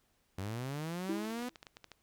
sawtooth linear sweep, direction up, 91.2 to 250.8 Hz, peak -33 dBFS, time 0.38-1.49 s, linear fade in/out 5 ms
triangle tone with exponential decay, 328.2 Hz, E4, 8 cents flat, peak -29 dBFS, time 1.09-1.55 s, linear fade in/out 5 ms, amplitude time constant 100 ms
clicks, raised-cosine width 0.2 ms, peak -31 dBFS, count 11, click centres 1.251 / 1.305 / 1.392 / 1.425 / 1.493 / 1.558 / 1.629 / 1.668 / 1.769 / 1.843 / 1.917 s
effects pink hiss -74 dBFS RMS until 2.02 s

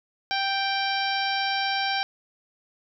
harmonic tone, 784 Hz, G5, in tune, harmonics 1 / 2 / 3 / 4 / 5 / 6 / 7, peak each -27 / -30 / -32 / -33 / -34 / -35 / -35 dBFS, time 0.31-2.03 s, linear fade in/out 0 ms, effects none

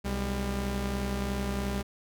sawtooth tone pair together, 63 / 200 Hz, B1 / G3, +35 / +35 cents, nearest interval octave + minor sixth, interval 2000 cents, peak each -28 dBFS, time 0.04-1.83 s, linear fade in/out 20 ms, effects none

